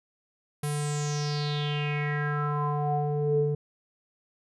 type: tone with low-pass filter sweep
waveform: square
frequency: 147.3 Hz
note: D3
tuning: 6 cents sharp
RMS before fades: -28 dBFS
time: 0.63-3.55 s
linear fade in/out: 5 ms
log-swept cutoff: 11000 to 360 Hz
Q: 6.1
effects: none